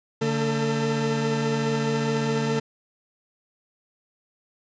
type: tone cluster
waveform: 40% pulse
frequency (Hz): 144.2 / 225.9 / 447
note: D3 / A3 / A4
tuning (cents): -31 / +46 / +27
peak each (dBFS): -26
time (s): 0.21-2.6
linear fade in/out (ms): 10
effects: resampled to 16000 Hz + 9-bit